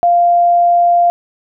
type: tone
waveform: sine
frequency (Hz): 696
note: F5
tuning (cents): -6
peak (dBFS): -7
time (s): 0.03-1.1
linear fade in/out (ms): 0
effects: none